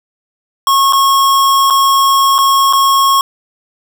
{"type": "tone with dropouts", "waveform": "square", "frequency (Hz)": 1092, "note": "C#6", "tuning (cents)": -26, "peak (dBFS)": -8, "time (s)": [0.67, 3.21], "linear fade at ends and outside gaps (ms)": 1, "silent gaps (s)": [[0.925, 0.932], [1.701, 1.706], [2.382, 2.387], [2.727, 2.733]], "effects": []}